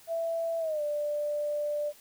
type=tone with pitch glide; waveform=sine; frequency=663 to 590.7 Hz; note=E5 to D5; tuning=+10 to +10 cents; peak=-28 dBFS; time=0.07-1.93 s; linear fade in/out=50 ms; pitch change=-200 cents; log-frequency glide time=0.59-0.82 s; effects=white hiss -56 dBFS RMS until 2 s